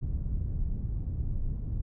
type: low-pass noise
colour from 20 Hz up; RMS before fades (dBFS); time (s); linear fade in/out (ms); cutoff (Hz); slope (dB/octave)
pink; -31; 0.01-1.82; 20; 110; 12
effects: none